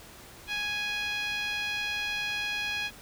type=tone with band-pass filter; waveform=10% pulse; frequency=830.6 Hz; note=G#5; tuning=in tune; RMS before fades=-32 dBFS; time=0.47-2.91 s; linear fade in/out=50 ms; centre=2400 Hz; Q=1.5; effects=pink hiss -49 dBFS RMS until 3.01 s